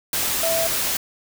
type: tone in noise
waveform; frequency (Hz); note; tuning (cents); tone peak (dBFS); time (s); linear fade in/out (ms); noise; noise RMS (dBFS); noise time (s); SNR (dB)
sine; 659.3; E5; 0; -21; 0.43-0.67; 2; white; -23; 0.13-0.97; -1
effects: none